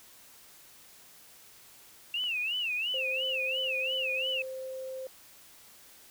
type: tone with vibrato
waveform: sine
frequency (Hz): 2713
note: E7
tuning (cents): +49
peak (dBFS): -29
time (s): 2.14-4.42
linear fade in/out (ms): 2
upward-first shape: sine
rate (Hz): 2.9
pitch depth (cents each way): 180
type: click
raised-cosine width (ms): 0.3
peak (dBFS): -34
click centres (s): 2.239
type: tone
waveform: sine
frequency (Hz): 523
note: C5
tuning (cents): -1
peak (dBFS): -36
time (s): 2.94-5.07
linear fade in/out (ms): 2
effects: white hiss -55 dBFS RMS until 6.1 s